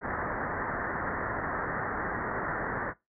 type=low-pass noise; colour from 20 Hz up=white; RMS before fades=-33 dBFS; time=0.01-2.94 s; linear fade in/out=50 ms; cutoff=1900 Hz; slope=96 dB/octave; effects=noise-tail reverb RT60 0.2 s tail -20 dB re dry